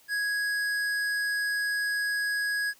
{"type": "tone with hard clipping", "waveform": "sine", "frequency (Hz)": 1661.2, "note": "G#6", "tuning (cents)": 0, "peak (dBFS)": -28, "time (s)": [0.08, 2.74], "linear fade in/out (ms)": 50, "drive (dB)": 12, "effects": ["white hiss -59 dBFS RMS until 2.79 s"]}